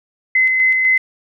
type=tone with tremolo; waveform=sine; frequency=2046 Hz; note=C7; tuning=39 cents flat; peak=-10 dBFS; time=0.35-0.98 s; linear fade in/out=5 ms; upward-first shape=square; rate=4 Hz; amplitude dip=30%; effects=none